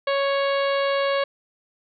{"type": "harmonic tone with a mistuned harmonic", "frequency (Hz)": 554.4, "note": "C#5", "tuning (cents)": 0, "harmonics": [1, 2, 3, 4, 5, 6, 7, 8], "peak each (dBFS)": [-21, -27, -31, -33, -35, -37, -38, -39], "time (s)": [0.07, 1.24], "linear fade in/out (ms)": 5, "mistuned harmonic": 5, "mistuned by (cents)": 17, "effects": []}